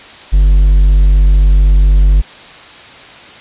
triangle tone with hard clipping, 47.93 Hz, G1, 38 cents flat, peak -5 dBFS, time 0.32-2.22 s, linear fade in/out 20 ms, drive 6 dB, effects white hiss -34 dBFS RMS until 3.4 s + resampled to 8000 Hz

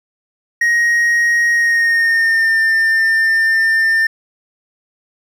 triangle tone with pitch glide, 1880 to 1798.2 Hz, A#6 to A6, +14 to +37 cents, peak -9 dBFS, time 0.61-4.07 s, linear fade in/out 5 ms, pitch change -77 cents, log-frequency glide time 1.52-2.56 s, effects none

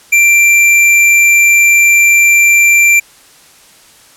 square tone, 2359 Hz, D7, 7 cents sharp, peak -5 dBFS, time 0.12-3 s, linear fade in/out 10 ms, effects white hiss -42 dBFS RMS until 4.16 s + low-pass 11000 Hz 12 dB/octave

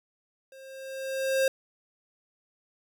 square tone with level ramp, 533 Hz, C5, 32 cents sharp, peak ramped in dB -48 to -21 dBFS, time 0.52-1.48 s, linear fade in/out 2 ms, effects none

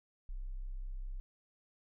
sine tone, 32.39 Hz, C1, 17 cents flat, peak -38 dBFS, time 0.29-1.2 s, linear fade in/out 0 ms, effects none

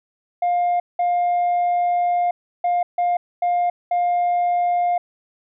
sine tone bursts at uneven times, 706 Hz, F5, 19 cents sharp, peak -14 dBFS, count 6, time 0.42-0.8 / 0.99-2.31 / 2.64-2.83 / 2.98-3.17 / 3.42-3.7 / 3.91-4.98 s, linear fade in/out 5 ms, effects tanh soft clip ceiling -15 dBFS

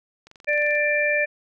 click train, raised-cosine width 0.2 ms, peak -29 dBFS, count 12, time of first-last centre 0.27-0.752 s, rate 22.8 Hz
harmonic tone, 591 Hz, D5, 11 cents sharp, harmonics 1 / 3 / 4, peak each -23 / -23 / -23 dBFS, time 0.47-1.26 s, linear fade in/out 20 ms
effects none

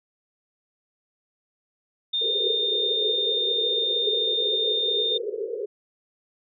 sine tone, 3631 Hz, A#7, 46 cents flat, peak -22 dBFS, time 2.13-5.18 s, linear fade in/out 10 ms
white band-pass noise, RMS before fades -30 dBFS, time 2.21-5.66 s, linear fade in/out 10 ms, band 390 to 490 Hz, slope 96 dB/octave
effects none

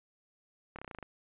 slowing click train, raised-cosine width 0.5 ms, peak -28 dBFS, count 9, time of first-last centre 0.76-1.027 s, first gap 27 ms, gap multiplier 1.06, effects resampled to 8000 Hz

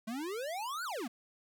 square exponential two-way sweep, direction up then down, 211.7 to 1524 to 211.7 Hz, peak -37 dBFS, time 0.07-1.08 s, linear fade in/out 10 ms, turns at 0.84 s, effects 12-bit

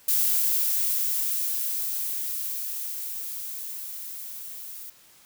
violet noise with level ramp, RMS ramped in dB -22 to -40 dBFS, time 0.08-4.9 s, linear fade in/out 5 ms, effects white hiss -55 dBFS RMS until 5.25 s

